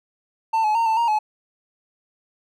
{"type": "tone with pitch steps", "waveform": "triangle", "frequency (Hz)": [894, 853, 919, 887, 935, 854], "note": ["A5", "G#5", "A#5", "A5", "A#5", "G#5"], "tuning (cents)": [27, 46, -25, 14, 5, 48], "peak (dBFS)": -15, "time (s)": [0.53, 1.19], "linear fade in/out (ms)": 10, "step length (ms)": 110, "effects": []}